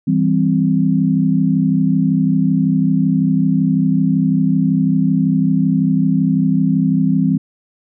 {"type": "chord", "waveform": "sine", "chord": "C major", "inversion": "first", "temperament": "just", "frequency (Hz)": [163.52, 196.22, 261.6], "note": ["E3", "G3", "C4"], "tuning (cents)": [-14, 2, 0], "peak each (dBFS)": -16, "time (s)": [0.07, 7.38], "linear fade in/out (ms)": 10, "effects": []}